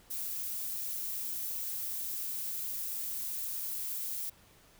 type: noise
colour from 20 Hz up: violet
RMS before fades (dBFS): -37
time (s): 0.1-4.3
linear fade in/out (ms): 10
effects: pink hiss -61 dBFS RMS until 4.79 s